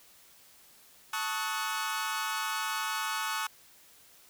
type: chord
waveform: sawtooth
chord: D# half-diminished seventh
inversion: second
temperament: equal with one note detuned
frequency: 880 / 1108.7 / 1270.7 / 1480 Hz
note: A5 / C#6 / D#6 / F#6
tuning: 0 / 0 / +36 / 0 cents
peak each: -33 dBFS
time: 1.13-3.47 s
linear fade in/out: 5 ms
effects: white hiss -58 dBFS RMS until 4.29 s